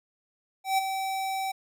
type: tone with ADSR envelope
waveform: square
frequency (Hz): 770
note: G5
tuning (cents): -31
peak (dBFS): -21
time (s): 0.64-1.52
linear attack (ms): 140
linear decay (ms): 17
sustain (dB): -8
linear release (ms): 10
effects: none